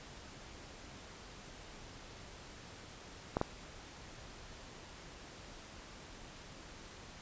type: clicks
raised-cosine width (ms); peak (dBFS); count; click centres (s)
1; -17 / -17; 2; 3.369 / 3.414
effects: pink hiss -52 dBFS RMS until 7.21 s + resampled to 16000 Hz